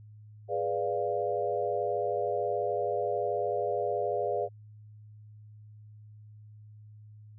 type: chord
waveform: sine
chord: G# diminished seventh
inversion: none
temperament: equal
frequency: 415.3 / 493.9 / 587.3 / 698.5 Hz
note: G#4 / B4 / D5 / F5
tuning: 0 / 0 / 0 / 0 cents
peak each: -33 dBFS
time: 0.48-4.49 s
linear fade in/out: 50 ms
effects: added 106 Hz sine -48 dBFS peak until 7.38 s